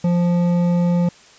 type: tone with hard clipping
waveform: sine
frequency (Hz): 174.61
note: F3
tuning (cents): 0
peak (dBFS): -16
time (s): 0.04-1.09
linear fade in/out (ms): 5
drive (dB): 9
effects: white hiss -47 dBFS RMS until 1.38 s + resampled to 16000 Hz